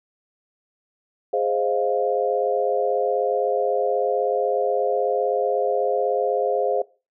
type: chord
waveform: sine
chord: F minor seventh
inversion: first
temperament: equal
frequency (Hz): 415.3 / 523.3 / 622.3 / 698.5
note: Ab4 / C5 / Eb5 / F5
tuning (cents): 0 / 0 / 0 / 0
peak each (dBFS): -24 / -23 / -28 / -25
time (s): 1.33-6.82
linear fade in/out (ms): 5
effects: noise-tail reverb RT60 0.3 s tail -20 dB re dry